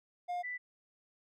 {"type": "tone pair in turn", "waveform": ["triangle", "sine"], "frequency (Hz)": [710, 1983.4], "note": ["F5", "B6"], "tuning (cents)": [28, 7], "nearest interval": "octave + tritone", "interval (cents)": 1779, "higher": "second", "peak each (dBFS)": [-32, -37], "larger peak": "first", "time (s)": [[0.28, 0.43], [0.43, 0.58]], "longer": "neither", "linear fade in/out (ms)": 20, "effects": []}